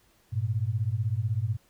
sine beating tone pair, 101.4 / 117.4 Hz, G#2 / A#2, -41 / +13 cents, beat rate 16 Hz, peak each -28 dBFS, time 0.32-1.57 s, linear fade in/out 20 ms, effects pink hiss -64 dBFS RMS until 1.69 s

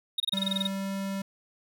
triangle tone bursts, 3729 Hz, A#7, in tune, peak -23 dBFS, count 11, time 0.18-0.671 s, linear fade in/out 5 ms, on 21 ms, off 26 ms
square tone with pitch glide, 193.9 to 195.25 Hz, G3 to G3, -19 to -7 cents, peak -31 dBFS, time 0.33-1.22 s, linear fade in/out 5 ms, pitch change +12 cents, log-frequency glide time 0.59-0.92 s
effects none

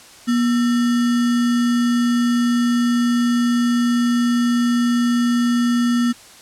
sine tone with sample-and-hold, 240 Hz, B3, 49 cents flat, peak -14 dBFS, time 0.27-6.13 s, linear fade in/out 20 ms, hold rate 1575 Hz, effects white hiss -43 dBFS RMS until 6.41 s + low-pass 9000 Hz 12 dB/octave

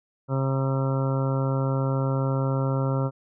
harmonic tone, 134.4 Hz, C3, 47 cents sharp, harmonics 1 / 2 / 3 / 4 / 5 / 6 / 7 / 8 / 9 / 10, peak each -23 / -31 / -34 / -31 / -40 / -45 / -37 / -44 / -40 / -38 dBFS, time 0.28-3.11 s, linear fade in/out 50 ms, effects none

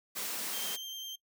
white high-pass noise, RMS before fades -37 dBFS, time 0.15-0.77 s, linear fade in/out 20 ms, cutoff 160 Hz, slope 96 dB/octave
35% pulse tone with vibrato, 3156 Hz, G7, 11 cents sharp, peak -37 dBFS, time 0.53-1.16 s, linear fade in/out 10 ms, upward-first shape square, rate 10 Hz, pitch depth 12 cents each way
effects noise-tail reverb RT60 0.1 s tail -21 dB re dry

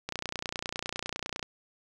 click train, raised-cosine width 0.2 ms, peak -16 dBFS, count 41, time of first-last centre 0.09-1.428 s, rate 29.9 Hz, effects none

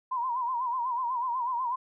sine tone with vibrato, 987.8 Hz, B5, in tune, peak -27 dBFS, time 0.11-1.76 s, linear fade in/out 10 ms, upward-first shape sine, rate 8.1 Hz, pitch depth 100 cents each way, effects none

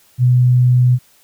sine tone, 124.7 Hz, B2, 17 cents sharp, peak -8 dBFS, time 0.18-0.99 s, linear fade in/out 50 ms, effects white hiss -52 dBFS RMS until 1.23 s

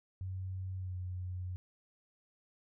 sine tone with pitch glide, 93.7 to 91.03 Hz, F#2 to F#2, +22 to -28 cents, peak -37 dBFS, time 0.21-1.56 s, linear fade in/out 0 ms, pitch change -50 cents, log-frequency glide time 0.77-0.95 s, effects none

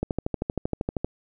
click train, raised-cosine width 2 ms, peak -12 dBFS, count 14, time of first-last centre 0.03-1.046 s, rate 12.8 Hz, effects none

